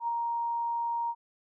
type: tone with ADSR envelope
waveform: sine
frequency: 936 Hz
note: A#5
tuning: 7 cents sharp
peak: -26 dBFS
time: 0-1.15 s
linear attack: 77 ms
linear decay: 18 ms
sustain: -2 dB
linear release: 54 ms
effects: none